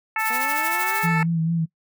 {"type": "harmonic tone", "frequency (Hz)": 440, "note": "A4", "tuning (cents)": 0, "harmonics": [2, 3, 4, 5, 6], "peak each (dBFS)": [-26, -28, -27, -27, -34], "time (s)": [0.16, 1.23], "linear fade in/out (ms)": 2}
{"type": "noise with tremolo", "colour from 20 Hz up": "blue", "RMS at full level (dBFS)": -28, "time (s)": [0.18, 1.08], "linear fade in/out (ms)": 50, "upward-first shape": "sine", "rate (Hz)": 13, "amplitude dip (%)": 65}
{"type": "linear sweep", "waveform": "15% pulse", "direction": "up", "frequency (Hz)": [233.1, 465.4], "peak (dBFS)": -27, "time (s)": [0.3, 1.23], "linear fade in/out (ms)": 5}
{"type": "tone with vibrato", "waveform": "sine", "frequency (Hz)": 164.81, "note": "E3", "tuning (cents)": 0, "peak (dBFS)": -19, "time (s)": [1.03, 1.66], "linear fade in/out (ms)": 20, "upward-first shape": "sine", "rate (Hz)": 4.5, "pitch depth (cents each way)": 38}
{"effects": ["noise-tail reverb RT60 0.1 s tail -22 dB re dry"]}